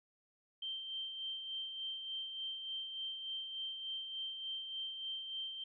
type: tone with tremolo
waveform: sine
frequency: 3136 Hz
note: G7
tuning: in tune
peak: -38 dBFS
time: 0.62-5.64 s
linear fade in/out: 5 ms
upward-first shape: sine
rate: 3.4 Hz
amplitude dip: 45%
effects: none